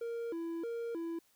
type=tone with vibrato; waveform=triangle; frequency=394 Hz; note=G4; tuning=9 cents sharp; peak=-34 dBFS; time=0.01-1.19 s; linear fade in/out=5 ms; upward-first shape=square; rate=1.6 Hz; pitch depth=290 cents each way; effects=white hiss -70 dBFS RMS until 1.35 s